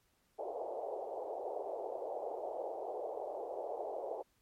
pink band-pass noise, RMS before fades -41 dBFS, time 0.38-4.23 s, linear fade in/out 20 ms, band 410 to 800 Hz, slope 48 dB/octave, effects pink hiss -75 dBFS RMS until 4.41 s + MP3 64 kbps

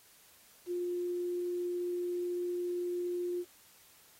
sine tone with quantisation, 353.5 Hz, F4, 21 cents sharp, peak -32 dBFS, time 0.66-3.45 s, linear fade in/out 50 ms, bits 10, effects white hiss -61 dBFS RMS until 4.19 s + AAC 48 kbps

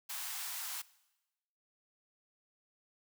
white high-pass noise, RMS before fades -41 dBFS, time 0.09-0.82 s, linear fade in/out 10 ms, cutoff 730 Hz, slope 48 dB/octave, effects noise-tail reverb RT60 1.0 s tail -20 dB re dry

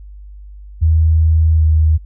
sine tone with pitch glide, 80 to 78.58 Hz, D#2 to D#2, +49 to +18 cents, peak -8 dBFS, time 0.81-1.98 s, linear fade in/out 20 ms, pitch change -31 cents, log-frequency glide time 1.56-1.62 s, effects added 50 Hz sine -32 dBFS peak until 2.05 s

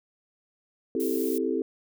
sine chord, A minor seventh, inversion first, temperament equal, 261.6 / 329.6 / 392 / 440 Hz, C4 / E4 / G4 / A4, 0 / 0 / 0 / 0 cents, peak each -30 dBFS, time 0.95-1.62 s, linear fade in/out 2 ms
violet noise, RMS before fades -37 dBFS, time 1-1.38 s, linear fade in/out 0 ms
effects none

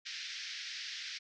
white band-pass noise, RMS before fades -43 dBFS, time 0.05-1.19 s, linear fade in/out 20 ms, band 1600 to 5600 Hz, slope 48 dB/octave, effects none

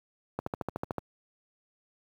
click train, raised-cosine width 1 ms, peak -17 dBFS, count 9, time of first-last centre 0.39-0.983 s, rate 13.5 Hz, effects high-pass 80 Hz 12 dB/octave + 9-bit

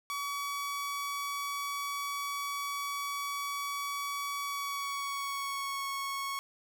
sawtooth tone with pitch glide, 1135 to 1104 Hz, C#6 to C#6, +41 to -7 cents, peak -30 dBFS, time 0.1-6.39 s, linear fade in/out 0 ms, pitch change -48 cents, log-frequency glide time 4.41-5.87 s, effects none

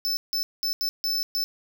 square tone bursts at uneven times, 5274 Hz, E8, in tune, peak -24 dBFS, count 6, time 0.05-0.17 / 0.33-0.43 / 0.63-0.73 / 0.81-0.89 / 1.04-1.23 / 1.35-1.44 s, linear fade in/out 0 ms, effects none

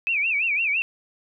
sine tone with vibrato, 2489 Hz, D#7, in tune, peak -20 dBFS, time 0.07-0.82 s, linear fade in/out 0 ms, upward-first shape sine, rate 5.9 Hz, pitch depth 180 cents each way, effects none

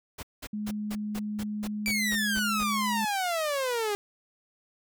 pink noise bursts, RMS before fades -39 dBFS, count 11, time 0.18-2.641 s, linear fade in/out 10 ms, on 51 ms, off 190 ms
sine tone, 210.3 Hz, G#3, 22 cents sharp, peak -30 dBFS, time 0.53-3.05 s, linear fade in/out 5 ms
sawtooth exponential sweep, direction down, 2349 to 401.7 Hz, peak -23 dBFS, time 1.86-3.95 s, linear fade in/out 0 ms
effects none

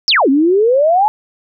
sine exponential two-way sweep, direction down then up, 5710 to 260.1 to 873 Hz, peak -8 dBFS, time 0.08-1.08 s, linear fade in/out 0 ms, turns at 0.29 s, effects none

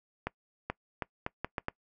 accelerating click train, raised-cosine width 0.5 ms, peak -17 dBFS, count 7, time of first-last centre 0.27-1.684 s, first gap 430 ms, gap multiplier 0.75, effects noise-tail reverb RT60 0.1 s tail -23 dB re dry

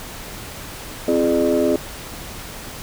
sine tone cluster, 262.6 / 341 / 419.4 / 601 Hz, C4 / F4 / G#4 / D5, +6 / -41 / +17 / +40 cents, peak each -19 dBFS, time 1.08-1.76 s, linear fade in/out 2 ms, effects tanh soft clip ceiling -9 dBFS + pink hiss -34 dBFS RMS until 2.82 s

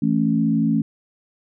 sine chord, A major, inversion second, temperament equal with one note detuned, 164.81 / 220 / 276.1 Hz, E3 / A3 / C#4, 0 / 0 / -7 cents, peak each -22 / -19 / -21 dBFS, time 0.02-0.82 s, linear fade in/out 5 ms, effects none

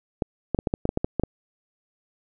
clicks, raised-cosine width 2 ms, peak -9 dBFS, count 11, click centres 0.222 / 0.547 / 0.589 / 0.672 / 0.739 / 0.854 / 0.891 / 0.974 / 1.045 / 1.197 / 1.236 s, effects none

